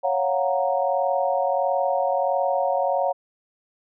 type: chord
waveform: sine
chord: Gb major seventh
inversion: second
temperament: equal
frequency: 554.4 / 698.5 / 740 / 932.3 Hz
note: Db5 / F5 / Gb5 / Bb5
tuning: 0 / 0 / 0 / 0 cents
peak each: -23 / -26 / -25 / -28 dBFS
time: 0.03-3.13 s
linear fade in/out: 20 ms
effects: none